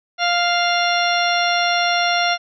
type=harmonic tone; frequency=698.5 Hz; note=F5; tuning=in tune; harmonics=1 / 2 / 3 / 4 / 5 / 6 / 8; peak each=-19 / -22 / -24 / -25 / -26 / -27 / -28 dBFS; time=0.18-2.38 s; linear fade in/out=50 ms; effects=none